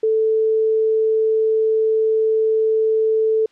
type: tone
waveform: sine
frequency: 440 Hz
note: A4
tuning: in tune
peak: -14 dBFS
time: 0.03-3.46 s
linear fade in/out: 5 ms
effects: white hiss -59 dBFS RMS until 3.51 s + low-pass 4000 Hz 12 dB/octave